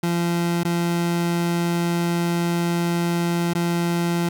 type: tone with dropouts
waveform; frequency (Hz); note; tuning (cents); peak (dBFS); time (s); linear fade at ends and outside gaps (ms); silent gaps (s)
30% pulse; 171.6; F3; -30; -17; 0.03-4.29; 5; 0.634-0.649 / 3.535-3.55
effects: 9-bit